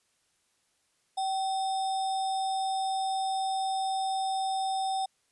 sine tone with sample-and-hold, 768 Hz, G5, 36 cents flat, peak -27 dBFS, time 1.17-5.06 s, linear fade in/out 10 ms, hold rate 4410 Hz, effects white hiss -72 dBFS RMS until 5.31 s + resampled to 24000 Hz

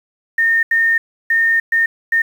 sine tone bursts at uneven times, 1827 Hz, A#6, 35 cents flat, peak -11 dBFS, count 5, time 0.38-0.63 / 0.71-0.98 / 1.3-1.6 / 1.72-1.86 / 2.12-2.22 s, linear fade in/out 5 ms, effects 7-bit

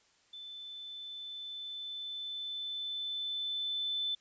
sine tone with level ramp, 3520 Hz, A7, in tune, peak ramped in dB -44 to -31 dBFS, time 0.33-4.15 s, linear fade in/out 5 ms, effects white hiss -68 dBFS RMS until 4.2 s + resampled to 16000 Hz

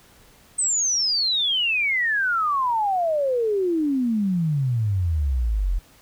sine exponential sweep, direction down, 8372 to 41.2 Hz, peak -19 dBFS, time 0.58-5.79 s, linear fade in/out 10 ms, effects pink hiss -53 dBFS RMS until 6.01 s

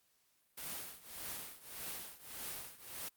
white noise with tremolo, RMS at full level -42 dBFS, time 0.57-3.09 s, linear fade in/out 10 ms, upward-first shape triangle, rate 1.7 Hz, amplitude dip 90%, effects white hiss -75 dBFS RMS until 3.16 s + Opus 48 kbps

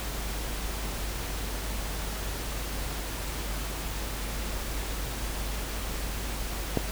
click, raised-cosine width 2 ms, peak -10 dBFS, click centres 6.773 s, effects added 50 Hz sine -33 dBFS peak until 6.91 s + pink hiss -36 dBFS RMS until 6.91 s

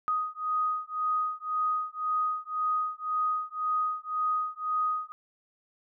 sine beating tone pair, 1247 / 1248.9 Hz, D#6 / D#6, +3 / +6 cents, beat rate 1.9 Hz, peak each -30 / -30 dBFS, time 0.08-5.12 s, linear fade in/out 0 ms, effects none

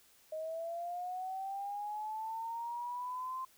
sine linear sweep, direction up, 622.3 to 1046.5 Hz, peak -37 dBFS, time 0.32-3.45 s, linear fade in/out 5 ms, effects white hiss -65 dBFS RMS until 3.57 s

